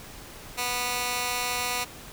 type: tone with high-pass filter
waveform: 15% pulse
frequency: 245.7 Hz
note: B3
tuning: 9 cents flat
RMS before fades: -29 dBFS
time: 0.57-1.85 s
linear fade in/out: 20 ms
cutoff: 1200 Hz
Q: 0.52
effects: pink hiss -44 dBFS RMS until 2.12 s